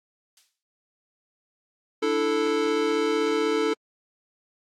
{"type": "noise with exponential decay", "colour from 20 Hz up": "violet", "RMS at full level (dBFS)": -39, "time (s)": [0.37, 0.63], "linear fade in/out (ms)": 1, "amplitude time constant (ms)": 56}
{"type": "chord", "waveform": "square", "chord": "D suspended second", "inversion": "none", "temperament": "equal", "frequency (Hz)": [293.7, 329.6, 440], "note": ["D4", "E4", "A4"], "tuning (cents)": [0, 0, 0], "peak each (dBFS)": [-30, -29, -24], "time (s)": [2.02, 3.74], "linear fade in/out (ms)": 10}
{"effects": ["low-pass 5000 Hz 12 dB/octave", "AAC 64 kbps"]}